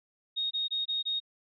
sine tone bursts, 3729 Hz, A#7, in tune, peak -28 dBFS, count 5, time 0.36-1.202 s, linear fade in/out 20 ms, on 150 ms, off 23 ms, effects none

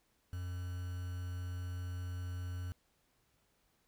triangle tone with quantisation, 89.5 Hz, F2, 43 cents sharp, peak -36 dBFS, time 0.33-2.72 s, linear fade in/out 0 ms, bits 9, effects pink hiss -75 dBFS RMS until 3.87 s

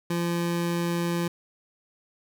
25% pulse tone, 171.6 Hz, F3, 30 cents flat, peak -21 dBFS, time 0.1-1.28 s, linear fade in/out 5 ms, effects none

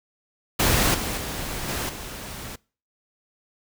pink noise with level steps, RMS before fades -20 / -28 / -31 / -28 / -36 dBFS, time 0.59-2.56 s, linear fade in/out 10 ms, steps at 0.94 / 1.17 / 1.68 / 1.89 s, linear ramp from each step 5 ms, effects noise-tail reverb RT60 0.4 s tail -25 dB re dry

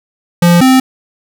square tone pair in turn, 173.1 / 260.3 Hz, F3 / C4, -15 / -9 cents, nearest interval perfect fifth, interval 706 cents, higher second, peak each -5 dBFS, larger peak neither, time 0.42-0.61 / 0.61-0.8 s, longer neither, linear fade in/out 5 ms, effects none

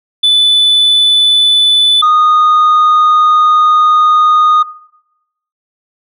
sine tone pair in turn, 3491 / 1234.3 Hz, A7 / D#6, -14 / -14 cents, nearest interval octave + tritone, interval 1800 cents, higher first, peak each -3 dBFS, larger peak neither, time 0.23-2.02 / 2.02-4.63 s, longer second, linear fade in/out 10 ms, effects noise-tail reverb RT60 0.9 s tail -21 dB re dry + tanh soft clip ceiling -4 dBFS

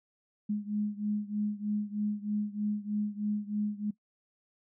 sine beating tone pair, 207.7 / 210.9 Hz, G#3 / G#3, 0 / +27 cents, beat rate 3.2 Hz, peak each -32 / -34 dBFS, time 0.49-3.91 s, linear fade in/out 10 ms, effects noise-tail reverb RT60 0.1 s tail -18 dB re dry

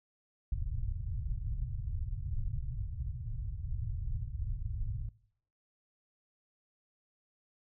pink low-pass noise, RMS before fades -36 dBFS, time 0.52-5.09 s, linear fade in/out 5 ms, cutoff 130 Hz, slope 48 dB/octave, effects noise-tail reverb RT60 0.7 s tail -22 dB re dry

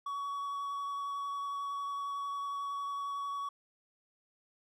triangle tone with vibrato, 1126 Hz, C#6, 27 cents sharp, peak -33 dBFS, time 0.06-3.49 s, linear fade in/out 5 ms, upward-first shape sine, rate 11 Hz, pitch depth 9 cents each way, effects none

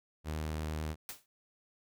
sawtooth tone with vibrato, 77.6 Hz, D#2, 4 cents flat, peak -31 dBFS, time 0.24-0.96 s, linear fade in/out 50 ms, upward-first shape sine, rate 9 Hz, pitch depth 10 cents each way
white noise with exponential decay, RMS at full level -39 dBFS, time 1.09-1.26 s, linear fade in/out 1 ms, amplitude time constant 36 ms
effects none

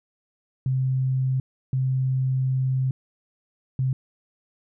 sine tone bursts at uneven times, 130.81 Hz, C3, in tune, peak -20 dBFS, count 3, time 0.66-1.4 / 1.73-2.91 / 3.79-3.93 s, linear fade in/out 2 ms, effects none

